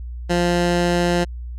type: tone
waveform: 15% pulse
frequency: 174.61 Hz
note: F3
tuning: in tune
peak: -10 dBFS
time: 0.29-1.25 s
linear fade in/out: 20 ms
effects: added 60 Hz sine -28 dBFS peak until 1.58 s + low-pass 8000 Hz 12 dB/octave